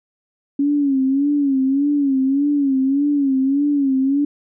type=tone with vibrato; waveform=sine; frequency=277.2 Hz; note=C#4; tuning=in tune; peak=-14 dBFS; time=0.59-4.25 s; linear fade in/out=5 ms; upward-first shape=sine; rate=1.7 Hz; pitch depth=89 cents each way; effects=none